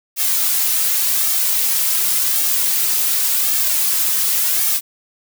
blue noise with flanger, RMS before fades -17 dBFS, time 0.16-4.81 s, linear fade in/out 50 ms, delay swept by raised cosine 2 to 3.6 ms, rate 0.89 Hz, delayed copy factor -0.65, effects none

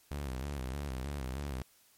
sawtooth tone with vibrato, 67.8 Hz, C#2, 38 cents flat, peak -32 dBFS, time 0.11-1.62 s, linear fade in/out 0 ms, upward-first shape square, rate 3.2 Hz, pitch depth 100 cents each way, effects white hiss -65 dBFS RMS until 1.97 s + MP3 64 kbps

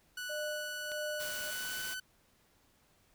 sawtooth tone with pitch glide, 1480 to 1505.9 Hz, F#6 to F#6, 0 to +30 cents, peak -35 dBFS, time 0.17-2 s, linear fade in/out 5 ms, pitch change +30 cents, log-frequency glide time 1.41-1.88 s
sine tone with tremolo, 604 Hz, D5, 48 cents sharp, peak -36 dBFS, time 0.29-1.51 s, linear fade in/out 10 ms, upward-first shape sine, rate 1.6 Hz, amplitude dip 80%
click, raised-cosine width 0.2 ms, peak -29 dBFS, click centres 0.918 s
white noise, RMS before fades -43 dBFS, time 1.19-1.95 s, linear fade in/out 20 ms
effects pink hiss -69 dBFS RMS until 3.14 s

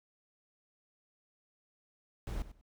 brown noise with echo, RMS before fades -37 dBFS, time 2.27-2.42 s, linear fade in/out 0 ms, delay 96 ms, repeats 2, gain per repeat -14 dB, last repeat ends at 2.612 s, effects none

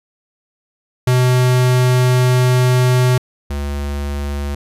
square tone pair in turn, 126.1 / 71.3 Hz, B2 / C#2, +36 / +49 cents, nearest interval minor seventh, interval 987 cents, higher first, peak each -11 / -20 dBFS, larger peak first, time 1.07-3.18 / 3.5-4.55 s, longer first, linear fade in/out 5 ms, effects resampled to 32000 Hz

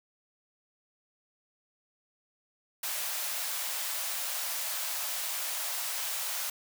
white high-pass noise, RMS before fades -34 dBFS, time 2.83-6.5 s, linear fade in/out 5 ms, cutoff 550 Hz, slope 48 dB/octave, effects none

